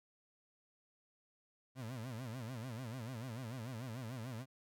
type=tone with vibrato; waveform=30% pulse; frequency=120.5 Hz; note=B2; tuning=42 cents flat; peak=-40 dBFS; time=1.75-4.46 s; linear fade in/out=50 ms; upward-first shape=sine; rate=6.8 Hz; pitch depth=180 cents each way; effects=none